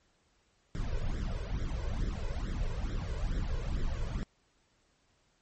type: noise with flanger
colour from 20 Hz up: brown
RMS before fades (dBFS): -33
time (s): 0.75-4.23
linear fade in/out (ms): 0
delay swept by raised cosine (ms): 0.54 to 2.04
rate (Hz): 2.3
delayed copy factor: +0.9
effects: pink hiss -71 dBFS RMS until 5.41 s + MP3 32 kbps